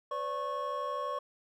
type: tone cluster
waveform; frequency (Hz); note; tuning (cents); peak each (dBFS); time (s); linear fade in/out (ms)
triangle; 507 / 579 / 1097; B4 / D5 / C#6; +45 / -25 / -18; -38 / -36 / -33; 0.11-1.19; 5
effects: none